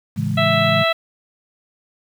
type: chord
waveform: sine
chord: A major seventh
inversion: none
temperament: equal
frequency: 110 / 138.59 / 164.81 / 207.7 Hz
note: A2 / C#3 / E3 / G#3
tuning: 0 / 0 / 0 / 0 cents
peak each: -24 dBFS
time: 0.16-0.84 s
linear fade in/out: 20 ms
type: harmonic tone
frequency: 659.3 Hz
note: E5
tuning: in tune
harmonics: 1 / 2 / 3 / 4 / 5 / 6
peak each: -18 / -21 / -23 / -24 / -25 / -26 dBFS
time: 0.37-0.93 s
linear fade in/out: 10 ms
effects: 7-bit